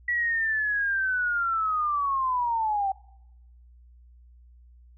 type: linear sweep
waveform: sine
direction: down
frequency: 1945 to 764 Hz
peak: -23 dBFS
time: 0.08-2.92 s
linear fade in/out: 5 ms
effects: noise-tail reverb RT60 0.9 s tail -25 dB re dry + added 60 Hz sine -50 dBFS peak until 4.97 s